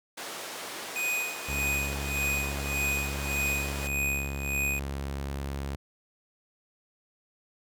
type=band-pass noise; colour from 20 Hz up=pink; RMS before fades=-39 dBFS; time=0.17-3.88 s; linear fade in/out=10 ms; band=400 to 12000 Hz; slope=12 dB/octave
type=tone with tremolo; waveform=square; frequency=2489 Hz; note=D#7; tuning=in tune; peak=-27 dBFS; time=0.96-4.79 s; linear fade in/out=0 ms; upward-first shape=sine; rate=1.7 Hz; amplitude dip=85%
type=tone with pitch glide; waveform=sawtooth; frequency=70 to 69.2 Hz; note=C#2 to C#2; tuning=+18 to -2 cents; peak=-28 dBFS; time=1.48-5.76 s; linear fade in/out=10 ms; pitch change=-20 cents; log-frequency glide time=3.74-4.62 s
effects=none